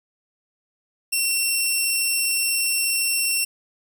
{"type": "tone", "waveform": "10% pulse", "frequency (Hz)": 2717, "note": "F7", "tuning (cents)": -48, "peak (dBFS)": -11, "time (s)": [1.12, 3.45], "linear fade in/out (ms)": 10, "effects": ["8-bit"]}